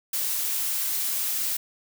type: noise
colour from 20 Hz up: blue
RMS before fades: -27 dBFS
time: 0.13-1.57 s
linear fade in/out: 5 ms
effects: none